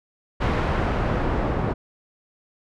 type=noise with low-pass filter sweep; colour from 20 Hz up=pink; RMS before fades=-23 dBFS; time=0.4-1.74 s; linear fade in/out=20 ms; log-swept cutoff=1900 to 1000 Hz; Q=0.71; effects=none